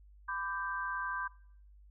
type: chord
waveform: sine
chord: G major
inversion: first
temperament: equal with one note detuned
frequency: 1003.3 / 1174.7 / 1568 Hz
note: B5 / D6 / G6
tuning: +27 / 0 / 0 cents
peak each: -39 / -40 / -37 dBFS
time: 0.28-1.28 s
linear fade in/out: 10 ms
effects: noise-tail reverb RT60 0.6 s tail -23 dB re dry + added 50 Hz sine -55 dBFS peak until 1.9 s